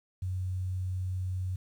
sine tone with quantisation, 92.5 Hz, F#2, in tune, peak -30 dBFS, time 0.22-1.56 s, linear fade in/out 5 ms, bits 10, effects none

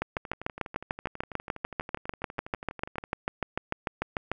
two click trains, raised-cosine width 0.5 ms, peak -13 / -24 dBFS, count 30 / 36, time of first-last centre 0.02-4.316 / 0.17-3.039 s, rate 6.75 / 12.2 Hz, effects none

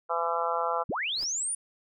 harmonic tone, 168.4 Hz, E3, 37 cents sharp, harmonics 3 / 4 / 5 / 6 / 7 / 8, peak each -33 / -33 / -33 / -33 / -33 / -33 dBFS, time 0.09-0.84 s, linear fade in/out 20 ms
sine linear sweep, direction up, 65.41 to 9740 Hz, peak -28 dBFS, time 0.89-1.55 s, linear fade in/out 5 ms
pink noise with exponential growth, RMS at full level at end -45 dBFS, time 1.03-1.24 s, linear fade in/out 0 ms, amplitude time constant 44 ms
effects none

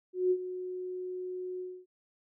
sine tone with ADSR envelope, 366 Hz, F#4, 19 cents flat, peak -22 dBFS, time 0.13-1.86 s, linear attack 180 ms, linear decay 60 ms, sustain -13 dB, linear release 260 ms, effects none

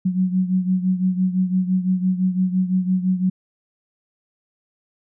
sine beating tone pair, 183.6 / 189.5 Hz, F#3 / F#3, -13 / +42 cents, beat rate 5.9 Hz, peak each -18 / -23 dBFS, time 0.05-3.3 s, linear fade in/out 10 ms, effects none

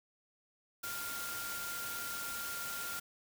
sine tone in noise, 1396.9 Hz, F6, in tune, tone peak -42 dBFS, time 0.83-3 s, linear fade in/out 10 ms, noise white, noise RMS -42 dBFS, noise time 0.83-3 s, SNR -3 dB, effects none

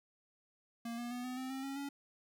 square tone with pitch steps, 233.1 / 239.4 / 245.8 / 252.4 / 259.2 / 266.2 / 273.4 / 280.7 Hz, A#3 / A#3 / B3 / B3 / C4 / C4 / C#4 / C#4, 0 / +46 / -8 / +38 / -16 / +30 / -24 / +22 cents, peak -40 dBFS, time 0.85-1.89 s, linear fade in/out 5 ms, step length 130 ms, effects none

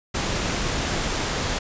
pink noise, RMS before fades -25 dBFS, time 0.14-1.59 s, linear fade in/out 10 ms, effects resampled to 16000 Hz

